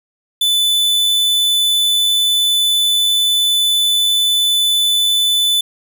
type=tone; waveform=45% pulse; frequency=3499 Hz; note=A7; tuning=10 cents flat; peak=-12 dBFS; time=0.41-5.61 s; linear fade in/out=5 ms; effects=none